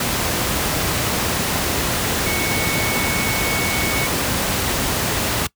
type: tone in noise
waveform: sine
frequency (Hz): 2217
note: C#7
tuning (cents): 0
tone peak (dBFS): -24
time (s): 2.26-4.07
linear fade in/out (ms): 5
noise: pink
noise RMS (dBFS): -20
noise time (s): 0-5.47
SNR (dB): -7
effects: noise-tail reverb RT60 0.1 s tail -22 dB re dry + high-pass 60 Hz 12 dB/octave

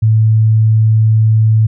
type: tone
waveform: sine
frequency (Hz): 110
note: A2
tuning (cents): 0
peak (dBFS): -6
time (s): 0.02-1.67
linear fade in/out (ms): 10
effects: none

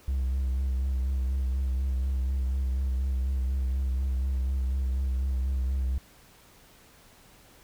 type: tone with vibrato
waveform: triangle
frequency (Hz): 65.41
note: C2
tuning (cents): 0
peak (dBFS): -22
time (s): 0.08-5.98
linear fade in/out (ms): 0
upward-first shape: sine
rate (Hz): 4.1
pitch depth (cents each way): 42
effects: tanh soft clip ceiling -19 dBFS + pink hiss -56 dBFS RMS until 7.63 s

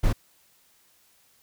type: noise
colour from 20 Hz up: brown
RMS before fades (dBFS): -20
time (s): 0.03-0.13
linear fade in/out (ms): 10
effects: white hiss -62 dBFS RMS until 1.42 s

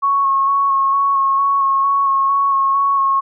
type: tone with vibrato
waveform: sine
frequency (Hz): 1100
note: C#6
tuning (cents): -14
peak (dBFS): -12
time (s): 0.02-3.21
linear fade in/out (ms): 20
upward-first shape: square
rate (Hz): 2.2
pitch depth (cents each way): 16
effects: none

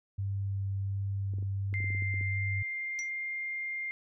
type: tone with vibrato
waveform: sine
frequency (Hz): 98.3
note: G2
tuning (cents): +5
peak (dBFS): -30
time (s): 0.18-2.63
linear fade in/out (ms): 10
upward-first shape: sine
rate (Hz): 1.4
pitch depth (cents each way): 8
type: clicks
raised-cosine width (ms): 3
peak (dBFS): -34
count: 11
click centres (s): 1.337 / 1.385 / 1.426 / 1.729 / 1.804 / 1.843 / 1.904 / 1.949 / 2.023 / 2.141 / 2.211
type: tone with pitch glide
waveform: sine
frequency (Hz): 2093 to 2110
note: C7 to C7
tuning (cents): 0 to +14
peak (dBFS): -33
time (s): 1.74-3.91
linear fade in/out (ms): 0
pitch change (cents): +14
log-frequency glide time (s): 1.97-3.23
type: tone with exponential decay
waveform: sine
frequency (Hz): 5850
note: F#8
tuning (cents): -21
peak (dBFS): -33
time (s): 2.99-3.1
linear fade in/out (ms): 0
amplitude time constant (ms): 23
effects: none

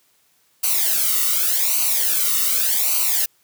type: noise with flanger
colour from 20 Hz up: blue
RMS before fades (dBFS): -19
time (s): 0.63-3.26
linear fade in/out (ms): 10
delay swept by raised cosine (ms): 0.57 to 1.23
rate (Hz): 0.86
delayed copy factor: -0.9
effects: white hiss -61 dBFS RMS until 3.43 s + high-pass 60 Hz 12 dB/octave

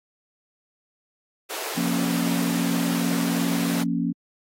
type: high-pass noise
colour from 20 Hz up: pink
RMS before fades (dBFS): -32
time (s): 1.49-3.84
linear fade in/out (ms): 20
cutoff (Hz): 340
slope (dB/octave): 48
type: chord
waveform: sine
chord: Bb minor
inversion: second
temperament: equal with one note detuned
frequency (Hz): 174.61 / 234.4 / 277.2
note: F3 / Bb3 / Db4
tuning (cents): 0 / +10 / 0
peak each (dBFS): -26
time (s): 1.76-4.13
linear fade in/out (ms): 20
effects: AAC 48 kbps

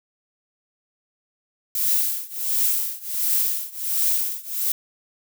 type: noise with tremolo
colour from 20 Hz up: violet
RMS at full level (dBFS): -19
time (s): 1.75-4.72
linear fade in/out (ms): 2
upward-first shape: triangle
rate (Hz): 1.4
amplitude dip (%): 95
effects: none

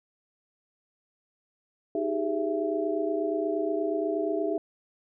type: tone cluster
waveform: sine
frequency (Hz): 314.2 / 387.2 / 415.6 / 665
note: D#4 / G4 / G#4 / E5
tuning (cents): +17 / -21 / +1 / +15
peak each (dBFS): -31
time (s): 1.95-4.58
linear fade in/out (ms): 2
effects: none

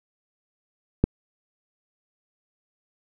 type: click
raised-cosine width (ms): 3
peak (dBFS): -4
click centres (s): 1.04
effects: none

